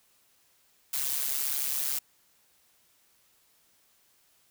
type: noise with amplitude modulation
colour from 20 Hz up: blue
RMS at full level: -27 dBFS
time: 0.93-1.99 s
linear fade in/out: 5 ms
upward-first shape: sine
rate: 138 Hz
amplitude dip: 75%
effects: white hiss -66 dBFS RMS until 4.5 s